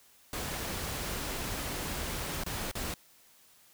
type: noise with dropouts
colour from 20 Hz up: pink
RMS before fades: -36 dBFS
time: 0.33-2.94 s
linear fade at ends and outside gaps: 1 ms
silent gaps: 2.436-2.463 / 2.714-2.753 s
effects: white hiss -61 dBFS RMS until 3.73 s